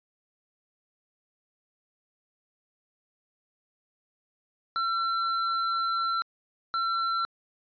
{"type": "tone bursts at uneven times", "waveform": "square", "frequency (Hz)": 1352, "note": "E6", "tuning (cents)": 43, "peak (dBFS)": -26, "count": 2, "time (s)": [[4.76, 6.22], [6.74, 7.25]], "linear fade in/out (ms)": 0, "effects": ["resampled to 11025 Hz"]}